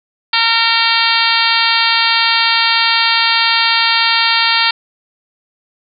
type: harmonic tone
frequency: 458.4 Hz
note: A#4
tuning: 29 cents flat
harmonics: 2 / 3 / 4 / 5 / 6 / 7 / 8 / 9 / 10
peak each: -19 / -19 / -19 / -19 / -19 / -19 / -19 / -19 / -19 dBFS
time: 0.33-4.71 s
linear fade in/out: 5 ms
effects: none